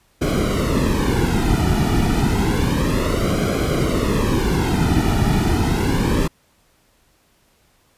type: noise with flanger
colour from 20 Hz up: brown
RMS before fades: -18 dBFS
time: 0.21-6.28 s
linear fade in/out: 10 ms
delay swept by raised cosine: 1.1 to 1.89 ms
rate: 0.3 Hz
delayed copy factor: -0.8
effects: pink hiss -59 dBFS RMS until 7.97 s + resampled to 32000 Hz